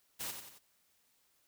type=noise with echo; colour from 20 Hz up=white; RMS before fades=-40 dBFS; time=0.19-0.32 s; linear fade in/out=20 ms; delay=91 ms; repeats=3; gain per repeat=-6 dB; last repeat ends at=0.593 s; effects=white hiss -73 dBFS RMS until 1.47 s